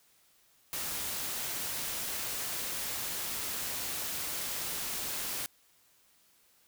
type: noise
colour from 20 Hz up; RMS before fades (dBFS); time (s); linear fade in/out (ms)
white; -36; 0.73-5.46; 0
effects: white hiss -66 dBFS RMS until 6.67 s